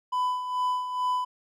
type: tone with tremolo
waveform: triangle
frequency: 1000 Hz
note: B5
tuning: 21 cents sharp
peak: -21 dBFS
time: 0.12-1.25 s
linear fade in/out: 10 ms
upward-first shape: sine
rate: 2.3 Hz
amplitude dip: 60%
effects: none